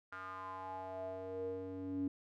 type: tone with band-pass filter sweep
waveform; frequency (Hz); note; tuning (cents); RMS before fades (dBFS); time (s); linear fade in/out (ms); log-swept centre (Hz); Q
square; 94; F#2; +28; -43; 0.12-2.08; 5; 1400 to 280; 6.3
effects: none